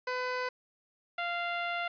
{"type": "tone pair in turn", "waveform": "15% pulse", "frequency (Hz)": [503, 694.1], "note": ["B4", "F5"], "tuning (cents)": [32, -11], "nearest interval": "tritone", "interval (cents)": 557, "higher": "second", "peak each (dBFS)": -25, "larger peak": "neither", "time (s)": [[0.07, 0.49], [1.18, 1.88]], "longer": "second", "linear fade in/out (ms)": 5, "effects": ["resampled to 11025 Hz", "10-bit"]}